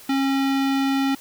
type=tone with low-pass filter; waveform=square; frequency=271.9 Hz; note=C#4; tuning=33 cents flat; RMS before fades=-21 dBFS; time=0.09-1.15 s; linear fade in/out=5 ms; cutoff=3900 Hz; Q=1.2; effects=white hiss -45 dBFS RMS until 1.2 s